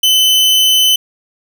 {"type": "tone", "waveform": "40% pulse", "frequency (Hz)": 3033, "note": "F#7", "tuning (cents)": 42, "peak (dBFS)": -7, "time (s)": [0.03, 0.96], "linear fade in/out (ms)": 5, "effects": []}